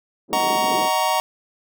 white band-pass noise, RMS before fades -30 dBFS, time 0.28-0.9 s, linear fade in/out 50 ms, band 200 to 430 Hz, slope 24 dB/octave
square chord, D# minor seventh, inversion none, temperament just, 622.3 / 746.7 / 933.4 / 1120.1 Hz, D#5 / F#5 / A#5 / C#6, 0 / +16 / +2 / +18 cents, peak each -26 / -24 / -22 / -27 dBFS, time 0.33-1.2 s, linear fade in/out 0 ms
clicks, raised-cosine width 0.5 ms, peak -26 / -28 / -36 dBFS, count 3, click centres 0.405 / 0.485 / 0.809 s
effects none

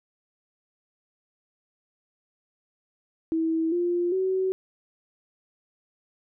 sine tone with pitch steps, 324.3 / 349.6 / 376.9 Hz, E4 / F4 / F#4, -28 / +2 / +32 cents, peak -22 dBFS, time 3.32-4.52 s, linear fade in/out 0 ms, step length 400 ms, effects none

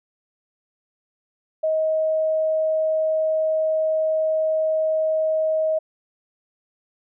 sine tone, 631 Hz, D#5, 24 cents sharp, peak -18 dBFS, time 1.63-5.79 s, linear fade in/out 10 ms, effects none

